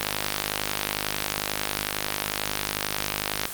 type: click train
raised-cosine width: 0.2 ms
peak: -6 dBFS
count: 177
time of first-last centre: 0.01-3.454 s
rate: 51.1 Hz
effects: white hiss -34 dBFS RMS until 3.53 s + Opus 24 kbps